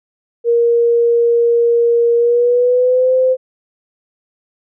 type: tone with pitch glide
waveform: sine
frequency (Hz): 470 to 515.5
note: A#4 to C5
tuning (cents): +14 to -26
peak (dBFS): -9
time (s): 0.44-3.37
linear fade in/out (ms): 50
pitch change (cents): +160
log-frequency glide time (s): 2.16-3.14
effects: none